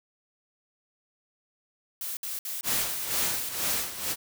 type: noise bursts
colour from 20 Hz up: blue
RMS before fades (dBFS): -34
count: 7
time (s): 2.01-3.49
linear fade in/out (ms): 2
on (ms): 160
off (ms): 60
type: noise with tremolo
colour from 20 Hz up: white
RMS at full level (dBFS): -27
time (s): 2.63-4.16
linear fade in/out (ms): 50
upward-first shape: sine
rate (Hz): 2.1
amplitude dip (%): 75
effects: none